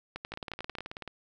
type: two click trains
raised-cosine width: 0.3 ms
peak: -23 / -21 dBFS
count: 15 / 8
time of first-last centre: 0.32-1.077 / 0.16-0.785 s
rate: 18.5 / 11.2 Hz
effects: none